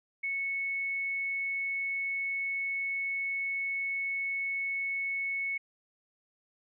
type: tone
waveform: sine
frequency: 2207 Hz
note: C#7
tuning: 8 cents flat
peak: -30 dBFS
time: 0.23-5.58 s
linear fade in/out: 10 ms
effects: none